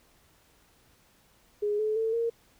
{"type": "tone with pitch steps", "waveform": "sine", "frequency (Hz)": [415.3, 430.7, 446.7, 463.2], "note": ["G#4", "A4", "A4", "A#4"], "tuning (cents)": [0, -37, 26, -11], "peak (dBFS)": -25, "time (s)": [1.62, 2.3], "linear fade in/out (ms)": 10, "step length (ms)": 170, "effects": ["pink hiss -63 dBFS RMS until 2.59 s"]}